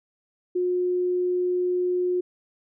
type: tone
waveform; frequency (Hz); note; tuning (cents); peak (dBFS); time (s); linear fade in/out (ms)
sine; 360; F#4; -47; -21; 0.55-2.21; 10
effects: none